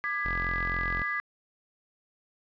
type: chord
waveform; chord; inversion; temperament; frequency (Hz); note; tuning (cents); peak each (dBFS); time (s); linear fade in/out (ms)
sine; G# diminished; second; just; 1196.1 / 1661.2 / 1993.5; D6 / G#6 / B6; +31 / 0 / +16; -34 / -32 / -32; 0.04-1.2; 0
type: tone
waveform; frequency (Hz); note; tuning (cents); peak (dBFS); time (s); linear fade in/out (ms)
sawtooth; 43.65; F1; 0; -29; 0.25-1.02; 0
effects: resampled to 11025 Hz + 9-bit